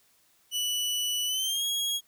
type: tone with pitch glide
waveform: sawtooth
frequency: 2960 to 3303 Hz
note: F#7 to G#7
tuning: 0 to -10 cents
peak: -24 dBFS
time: 0.51-2.01 s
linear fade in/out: 50 ms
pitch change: +190 cents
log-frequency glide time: 1.26-1.65 s
effects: white hiss -65 dBFS RMS until 2.07 s